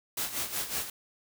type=noise with tremolo; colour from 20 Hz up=white; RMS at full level=-31 dBFS; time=0.17-0.9 s; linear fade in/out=5 ms; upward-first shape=sine; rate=5.4 Hz; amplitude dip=70%; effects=none